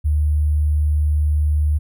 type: tone with sample-and-hold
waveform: sine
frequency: 75 Hz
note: D2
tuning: 37 cents sharp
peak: -14 dBFS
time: 0.04-1.79 s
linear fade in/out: 20 ms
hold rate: 11025 Hz
effects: none